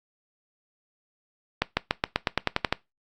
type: accelerating click train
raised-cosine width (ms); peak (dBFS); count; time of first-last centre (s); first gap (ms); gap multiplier
0.3; -5; 11; 1.62-2.726; 150; 0.93
effects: noise-tail reverb RT60 0.2 s tail -21 dB re dry + Opus 48 kbps